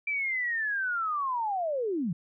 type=linear sweep; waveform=sine; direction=down; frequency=2349 to 150.8 Hz; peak=-27 dBFS; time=0.07-2.13 s; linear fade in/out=5 ms; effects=none